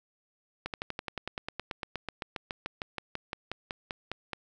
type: slowing click train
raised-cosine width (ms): 0.3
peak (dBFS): -18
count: 28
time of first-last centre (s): 0.66-4.333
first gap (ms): 78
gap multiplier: 1.04
effects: none